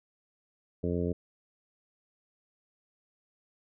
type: harmonic tone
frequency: 87.31 Hz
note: F2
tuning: in tune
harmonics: 1 / 2 / 3 / 4 / 5 / 6 / 7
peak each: -34 / -33 / -35 / -37 / -34 / -41 / -43 dBFS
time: 0.83-1.13 s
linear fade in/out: 10 ms
effects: none